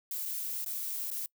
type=noise with dropouts; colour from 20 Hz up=violet; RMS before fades=-36 dBFS; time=0.11-1.26 s; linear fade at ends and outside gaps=1 ms; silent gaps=0.254-0.258 / 0.645-0.661 / 1.103-1.114 s; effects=noise-tail reverb RT60 0.1 s tail -24 dB re dry